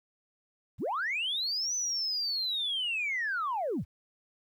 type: linear two-way sweep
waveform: sine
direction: up then down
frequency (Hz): 43.65 to 6080 to 43.65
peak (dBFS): -28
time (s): 0.78-3.85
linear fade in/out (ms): 50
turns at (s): 1.75
effects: tanh soft clip ceiling -25 dBFS + 11-bit